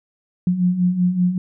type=beating tone pair; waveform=sine; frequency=176 / 181.2 Hz; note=F3 / F#3; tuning=+14 / -36 cents; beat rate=5.2 Hz; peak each=-22 / -16 dBFS; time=0.47-1.38 s; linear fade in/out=2 ms; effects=none